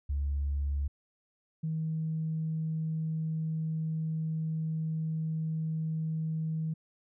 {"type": "tone pair in turn", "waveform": "sine", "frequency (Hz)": [71, 159.03], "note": ["C#2", "D#3"], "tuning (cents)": [42, 38], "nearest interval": "octave + major second", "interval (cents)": 1396, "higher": "second", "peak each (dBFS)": [-27, -29], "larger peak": "first", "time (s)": [[0.09, 0.88], [1.63, 6.74]], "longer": "second", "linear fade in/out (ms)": 10, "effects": ["tanh soft clip ceiling -24 dBFS"]}